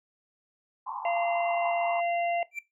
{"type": "band-pass noise", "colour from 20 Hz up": "pink", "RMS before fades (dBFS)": -36, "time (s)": [0.86, 2.01], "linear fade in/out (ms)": 10, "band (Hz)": [830, 1100], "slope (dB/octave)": 96}
{"type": "harmonic tone", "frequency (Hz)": 690, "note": "F5", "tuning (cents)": -21, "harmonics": [1, 3, 4], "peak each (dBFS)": [-26, -36, -38], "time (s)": [1.05, 2.43], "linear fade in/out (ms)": 2}
{"type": "tone with exponential growth", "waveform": "triangle", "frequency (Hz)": 2349, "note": "D7", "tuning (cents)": 0, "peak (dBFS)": -27, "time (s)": [2.51, 2.59], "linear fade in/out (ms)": 5, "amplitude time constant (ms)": 17}
{"effects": ["noise-tail reverb RT60 0.2 s tail -19 dB re dry"]}